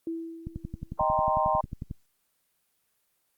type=tone with exponential decay; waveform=sine; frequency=329.6 Hz; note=E4; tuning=in tune; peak=-28 dBFS; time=0.07-1.09 s; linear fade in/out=2 ms; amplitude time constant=220 ms
type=click train; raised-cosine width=5 ms; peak=-22 dBFS; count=17; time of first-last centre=0.47-1.911 s; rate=11.1 Hz
type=chord; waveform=sine; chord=C minor seventh; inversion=first; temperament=equal; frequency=622.3 / 784 / 932.3 / 1046.5 Hz; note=Eb5 / G5 / Bb5 / C6; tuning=0 / 0 / 0 / 0 cents; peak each=-28 dBFS; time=0.99-1.61 s; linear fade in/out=5 ms
effects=white hiss -73 dBFS RMS until 3.37 s + Opus 32 kbps